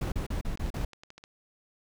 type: noise bursts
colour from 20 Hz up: brown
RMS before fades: -31 dBFS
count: 6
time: 0.01-0.85 s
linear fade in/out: 5 ms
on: 110 ms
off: 36 ms
type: clicks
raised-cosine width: 0.2 ms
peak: -30 dBFS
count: 9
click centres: 0.574 / 0.662 / 0.767 / 0.814 / 0.933 / 1.035 / 1.104 / 1.18 / 1.239 s
effects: none